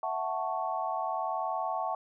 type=chord; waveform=sine; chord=F# minor seventh; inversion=third; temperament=equal; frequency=659.3 / 740 / 880 / 1108.7 Hz; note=E5 / F#5 / A5 / C#6; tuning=0 / 0 / 0 / 0 cents; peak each=-36 / -34 / -35 / -36 dBFS; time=0.03-1.95 s; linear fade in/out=2 ms; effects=none